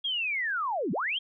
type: linear two-way sweep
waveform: sine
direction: down then up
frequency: 3322 to 152.3 to 3322 Hz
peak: -27 dBFS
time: 0.04-1.19 s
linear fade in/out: 10 ms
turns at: 0.92 s
effects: none